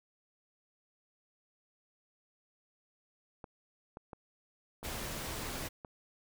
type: clicks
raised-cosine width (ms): 1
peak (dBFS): -31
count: 8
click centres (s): 3.442 / 3.971 / 4.132 / 4.83 / 5.075 / 5.166 / 5.467 / 5.848
type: noise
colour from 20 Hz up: pink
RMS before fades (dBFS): -40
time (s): 4.83-5.69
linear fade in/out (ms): 20
effects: none